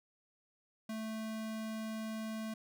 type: tone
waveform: square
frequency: 220 Hz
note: A3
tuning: in tune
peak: -39 dBFS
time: 0.89-2.54 s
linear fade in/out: 5 ms
effects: none